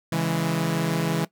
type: chord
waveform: sawtooth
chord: C# minor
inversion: none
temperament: equal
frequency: 138.59 / 164.81 / 207.7 Hz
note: C#3 / E3 / G#3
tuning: 0 / 0 / 0 cents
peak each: -25 / -20 / -26 dBFS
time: 0.12-1.25 s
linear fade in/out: 5 ms
effects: noise-tail reverb RT60 0.1 s tail -18 dB re dry